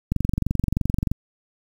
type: click train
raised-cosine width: 5 ms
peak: -9 dBFS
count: 24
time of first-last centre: 0.12-1.116 s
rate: 23.1 Hz
effects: 7-bit